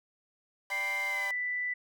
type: chord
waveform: sawtooth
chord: G major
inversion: second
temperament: equal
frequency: 587.3 / 784 / 987.8 Hz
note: D5 / G5 / B5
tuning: 0 / 0 / 0 cents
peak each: -41 / -38 / -38 dBFS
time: 0.7-1.31 s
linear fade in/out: 2 ms
type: tone with pitch glide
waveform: sine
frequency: 2093 to 1982.4 Hz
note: C7 to B6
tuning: 0 to +6 cents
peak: -30 dBFS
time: 0.71-1.74 s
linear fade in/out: 10 ms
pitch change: -94 cents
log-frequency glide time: 1.08-1.32 s
effects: none